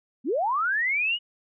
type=linear sweep; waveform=sine; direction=up; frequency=208.4 to 2960 Hz; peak=-22 dBFS; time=0.24-1.19 s; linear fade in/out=50 ms; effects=none